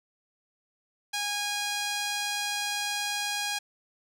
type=tone with band-pass filter; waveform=sawtooth; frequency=821 Hz; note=G#5; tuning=20 cents flat; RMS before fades=-31 dBFS; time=1.13-3.59 s; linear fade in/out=10 ms; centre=5000 Hz; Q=0.66; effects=none